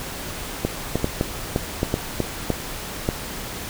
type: clicks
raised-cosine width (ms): 2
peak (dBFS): -6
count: 10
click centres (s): 0.65 / 0.956 / 1.044 / 1.211 / 1.561 / 1.831 / 1.941 / 2.203 / 2.503 / 3.089
effects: pink hiss -32 dBFS RMS until 3.69 s